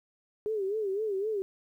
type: tone with vibrato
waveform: sine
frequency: 410 Hz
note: G#4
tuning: 22 cents flat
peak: -28 dBFS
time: 0.46-1.42 s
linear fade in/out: 0 ms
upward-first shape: sine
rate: 3.9 Hz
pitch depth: 130 cents each way
effects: 11-bit